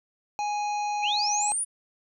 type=harmonic tone; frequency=830.6 Hz; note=G#5; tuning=in tune; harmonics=1 / 3 / 5 / 7 / 8; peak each=-26 / -38 / -44 / -46 / -47 dBFS; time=0.39-1.52 s; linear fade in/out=0 ms
type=linear sweep; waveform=sine; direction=up; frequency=2325 to 9956 Hz; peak=-25 dBFS; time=1.02-1.65 s; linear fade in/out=20 ms
effects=none